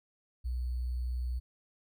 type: tone with sample-and-hold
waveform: sine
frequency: 61.74 Hz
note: B1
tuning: in tune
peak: -31 dBFS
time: 0.44-1.4 s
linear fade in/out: 20 ms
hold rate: 4410 Hz
effects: none